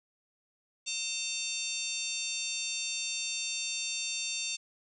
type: harmonic tone with a mistuned harmonic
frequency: 900 Hz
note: A5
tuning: 39 cents sharp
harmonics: 3 / 4 / 5 / 6 / 7 / 8 / 9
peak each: -38 / -39 / -40 / -41 / -41 / -42 / -43 dBFS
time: 0.86-4.57 s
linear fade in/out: 20 ms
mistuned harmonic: 6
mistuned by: +72 cents
effects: none